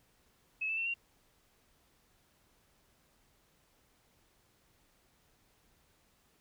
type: tone with pitch steps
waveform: sine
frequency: 2584 / 2641 / 2700 / 2760 Hz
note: E7 / E7 / E7 / F7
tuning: -35 / +3 / +41 / -21 cents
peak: -32 dBFS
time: 0.61-0.942 s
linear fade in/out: 10 ms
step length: 83 ms
effects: pink hiss -70 dBFS RMS until 6.4 s